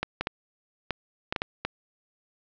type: clicks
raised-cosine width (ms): 0.3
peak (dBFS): -11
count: 8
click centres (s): 0.03 / 0.21 / 0.271 / 0.907 / 1.325 / 1.362 / 1.419 / 1.65
effects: low-pass 5000 Hz 12 dB/octave